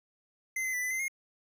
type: tone with pitch steps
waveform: square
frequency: 2065 / 2047 / 1981 / 2005 / 2068 / 2141 Hz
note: C7 / C7 / B6 / B6 / C7 / C7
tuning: -23 / -38 / +5 / +26 / -21 / +39 cents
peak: -31 dBFS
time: 0.56-1.082 s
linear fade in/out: 5 ms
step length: 87 ms
effects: none